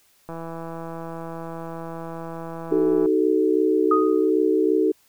click train, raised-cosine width 1 ms, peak -21 dBFS, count 458, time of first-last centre 0.29-3.06 s, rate 165 Hz
sine chord, D# diminished, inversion none, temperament equal with one note detuned, 311.1 / 377.3 / 440 Hz, D#4 / F#4 / A4, 0 / +34 / 0 cents, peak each -21 dBFS, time 2.71-4.92 s, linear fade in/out 10 ms
sine tone with exponential decay, 1244.5 Hz, D#6, in tune, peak -15 dBFS, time 3.91-4.3 s, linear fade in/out 5 ms, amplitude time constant 84 ms
effects white hiss -60 dBFS RMS until 5.08 s

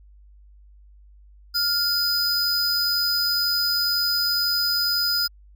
square tone pair together, 1403 / 4991 Hz, F6 / D#8, +8 / +5 cents, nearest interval octave + minor seventh, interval 2197 cents, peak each -29 / -21 dBFS, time 1.54-5.28 s, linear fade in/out 20 ms, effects added 50 Hz sine -47 dBFS peak until 5.55 s

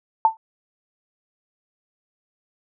sine tone with exponential decay, 890 Hz, A5, 20 cents sharp, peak -8 dBFS, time 0.25-0.37 s, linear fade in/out 1 ms, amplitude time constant 24 ms, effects none

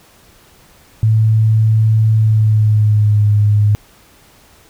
sine tone with pitch glide, 110 to 104.31 Hz, A2 to G#2, 0 to +8 cents, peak -8 dBFS, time 1.03-3.75 s, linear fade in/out 0 ms, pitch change -92 cents, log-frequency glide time 2.13-3.26 s, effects pink hiss -47 dBFS RMS until 4.69 s

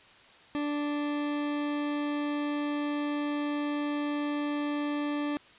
40% pulse tone, 292.8 Hz, D4, 5 cents flat, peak -28 dBFS, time 0.55-5.37 s, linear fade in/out 0 ms, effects white hiss -55 dBFS RMS until 5.58 s + resampled to 8000 Hz

